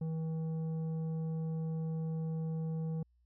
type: tone with tanh clipping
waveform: sine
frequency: 160.7 Hz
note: E3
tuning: 44 cents flat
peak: -35 dBFS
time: 0.01-3.03 s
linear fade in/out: 5 ms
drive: 8 dB
effects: added 60 Hz sine -67 dBFS peak until 3.25 s

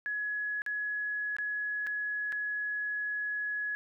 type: tone with dropouts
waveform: sine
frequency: 1686 Hz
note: G#6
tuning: 26 cents sharp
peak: -31 dBFS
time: 0.06-3.75 s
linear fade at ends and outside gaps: 0 ms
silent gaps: 0.619-0.663 / 1.366-1.385 / 1.866-1.87 / 2.322-2.326 s
effects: none

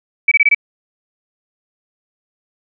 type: tone bursts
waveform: sine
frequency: 2293 Hz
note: D7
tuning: 42 cents flat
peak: -7 dBFS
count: 5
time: 0.28-0.547 s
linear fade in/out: 5 ms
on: 35 ms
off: 23 ms
effects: none

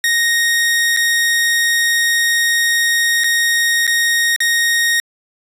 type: tone with dropouts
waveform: sawtooth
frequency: 1864.7 Hz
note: A#6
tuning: in tune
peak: -9 dBFS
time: 0.04-5 s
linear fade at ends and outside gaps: 1 ms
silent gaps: 0.965-0.971 / 3.237-3.242 / 3.868-3.876 / 4.362-4.404 s
effects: resampled to 32000 Hz

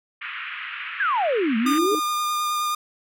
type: band-pass noise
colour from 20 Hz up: white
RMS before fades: -33 dBFS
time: 0.21-1.79 s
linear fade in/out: 10 ms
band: 1200 to 2800 Hz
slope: 48 dB/octave
type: exponential two-way sweep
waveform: sine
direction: down then up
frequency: 1713 to 215 to 439.6 Hz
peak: -19 dBFS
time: 1-1.95 s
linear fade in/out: 2 ms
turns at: 1.57 s
type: tone bursts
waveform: sine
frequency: 311.1 Hz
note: D#4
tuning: in tune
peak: -26 dBFS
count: 3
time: 1.65-1.997 s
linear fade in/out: 10 ms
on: 87 ms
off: 43 ms
type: tone with vibrato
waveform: 45% pulse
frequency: 1212 Hz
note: D#6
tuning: 46 cents flat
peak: -22 dBFS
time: 1.66-2.75 s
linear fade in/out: 5 ms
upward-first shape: triangle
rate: 9.5 Hz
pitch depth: 13 cents each way
effects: none

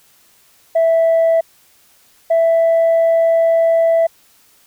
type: tone pair in turn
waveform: sine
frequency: 658 / 661.1 Hz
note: E5 / E5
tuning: -3 / +5 cents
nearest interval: unison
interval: 8 cents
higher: second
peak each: -8 dBFS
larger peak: neither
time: 0.75-1.41 / 2.3-4.07 s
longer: second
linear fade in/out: 10 ms
effects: tanh soft clip ceiling -8 dBFS + white hiss -52 dBFS RMS until 4.66 s

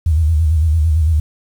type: tone with vibrato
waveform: sine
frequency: 79 Hz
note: D#2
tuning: 27 cents sharp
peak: -10 dBFS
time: 0.06-1.2 s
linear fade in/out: 5 ms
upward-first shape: square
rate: 8.9 Hz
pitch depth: 80 cents each way
effects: 7-bit

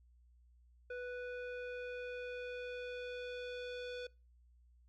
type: tone with low-pass filter sweep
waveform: square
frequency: 493.9 Hz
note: B4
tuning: in tune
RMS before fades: -44 dBFS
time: 0.9-4.07 s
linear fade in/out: 5 ms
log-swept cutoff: 1900 to 3800 Hz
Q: 1.9
effects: noise-tail reverb RT60 0.3 s tail -25 dB re dry + added 60 Hz sine -63 dBFS peak until 4.88 s

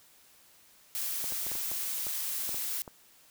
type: noise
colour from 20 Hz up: blue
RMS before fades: -34 dBFS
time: 0.95-2.82 s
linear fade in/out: 0 ms
type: clicks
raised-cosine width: 1 ms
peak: -29 dBFS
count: 10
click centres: 1.242 / 1.322 / 1.467 / 1.517 / 1.554 / 1.716 / 2.068 / 2.492 / 2.545 / 2.878 s
effects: white hiss -60 dBFS RMS until 3.3 s

